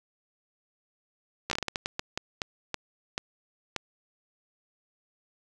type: slowing click train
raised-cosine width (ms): 0.2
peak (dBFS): -12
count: 15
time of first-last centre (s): 1.5-3.763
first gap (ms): 13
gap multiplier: 1.34
effects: none